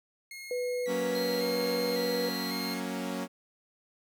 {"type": "tone with vibrato", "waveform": "sawtooth", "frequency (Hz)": 2055, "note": "C7", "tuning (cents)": -32, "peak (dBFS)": -38, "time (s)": [0.31, 2.8], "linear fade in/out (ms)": 2, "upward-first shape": "square", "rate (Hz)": 0.91, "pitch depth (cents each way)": 81}
{"type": "tone with pitch glide", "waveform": "sine", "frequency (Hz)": [494, 486.1], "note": ["B4", "B4"], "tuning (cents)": [0, -28], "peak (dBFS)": -29, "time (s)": [0.51, 2.29], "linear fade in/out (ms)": 2, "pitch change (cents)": -28, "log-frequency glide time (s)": [1.08, 1.4]}
{"type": "chord", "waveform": "sawtooth", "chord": "F# major", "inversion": "none", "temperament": "equal", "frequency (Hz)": [185, 233.1, 277.2], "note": ["F#3", "A#3", "C#4"], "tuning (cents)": [0, 0, 0], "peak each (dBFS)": -33, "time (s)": [0.86, 3.28], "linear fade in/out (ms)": 50}
{"type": "tone", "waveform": "square", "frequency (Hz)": 4186, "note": "C8", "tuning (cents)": 0, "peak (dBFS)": -37, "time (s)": [1.15, 2.74], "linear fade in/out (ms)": 2}
{"effects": []}